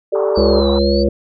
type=chord; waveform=sine; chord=G suspended second; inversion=none; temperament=just; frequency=392 / 441 / 588 Hz; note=G4 / A4 / D5; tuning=0 / +4 / +2 cents; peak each=-18 dBFS; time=0.12-0.61 s; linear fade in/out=10 ms
type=band-pass noise; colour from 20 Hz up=pink; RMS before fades=-28 dBFS; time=0.15-0.79 s; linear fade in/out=2 ms; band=740 to 1200 Hz; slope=48 dB/octave
type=exponential two-way sweep; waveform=sine; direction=down then up; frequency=4645 to 3896 to 4628 Hz; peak=-24 dBFS; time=0.35-1.04 s; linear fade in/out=20 ms; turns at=0.7 s
type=harmonic tone; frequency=69.3 Hz; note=C#2; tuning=in tune; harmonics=1 / 3 / 5 / 7 / 8; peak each=-18 / -18 / -18 / -18 / -18 dBFS; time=0.37-1.09 s; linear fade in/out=5 ms
effects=none